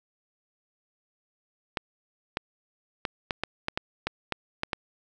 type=clicks; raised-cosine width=0.3 ms; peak=-11 dBFS; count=11; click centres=1.772 / 2.371 / 3.052 / 3.308 / 3.436 / 3.684 / 3.775 / 4.07 / 4.323 / 4.634 / 4.732 s; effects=none